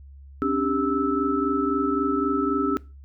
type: tone cluster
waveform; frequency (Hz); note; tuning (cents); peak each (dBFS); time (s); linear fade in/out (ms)
sine; 267.2 / 291 / 396 / 1311; C4 / D4 / G4 / E6; +36 / -16 / +18 / -10; -26 / -25 / -27 / -26; 0.42-2.77; 0
effects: noise-tail reverb RT60 0.3 s tail -21 dB re dry + added 69 Hz sine -42 dBFS peak until 3.04 s